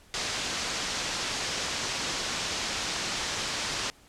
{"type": "low-pass noise", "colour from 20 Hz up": "white", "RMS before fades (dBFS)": -32, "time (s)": [0.14, 3.9], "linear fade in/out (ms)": 0, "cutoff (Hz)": 6500, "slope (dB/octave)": 24, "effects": ["pink hiss -57 dBFS RMS until 4.08 s", "low-pass 11000 Hz 12 dB/octave"]}